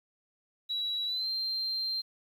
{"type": "tone with pitch glide", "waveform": "sine", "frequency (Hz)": [3904, 4160], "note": ["B7", "C8"], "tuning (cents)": [-21, -11], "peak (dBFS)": -29, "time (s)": [0.69, 2.02], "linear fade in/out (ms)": 20, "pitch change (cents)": 110, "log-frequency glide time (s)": [1.06, 1.28], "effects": ["tanh soft clip ceiling -25 dBFS", "10-bit"]}